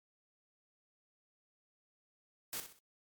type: noise with echo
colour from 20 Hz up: white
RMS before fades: -40 dBFS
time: 2.53-2.6 s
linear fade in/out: 0 ms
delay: 63 ms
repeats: 3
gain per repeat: -9 dB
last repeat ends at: 2.789 s
effects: MP3 96 kbps